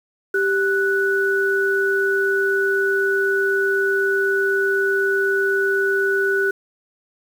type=tone pair together; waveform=sine; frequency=392 / 1480 Hz; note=G4 / F#6; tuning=0 / 0 cents; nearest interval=octave + major seventh; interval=2300 cents; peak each=-19 dBFS; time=0.34-6.51 s; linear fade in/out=5 ms; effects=7-bit